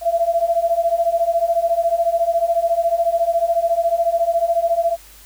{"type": "beating tone pair", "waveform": "sine", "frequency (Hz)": [667, 681], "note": ["E5", "F5"], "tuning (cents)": [20, -44], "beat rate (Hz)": 14, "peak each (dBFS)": [-19, -17], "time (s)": [0.01, 4.97], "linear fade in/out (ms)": 50, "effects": ["added 50 Hz sine -47 dBFS peak until 5.25 s", "white hiss -45 dBFS RMS until 5.25 s"]}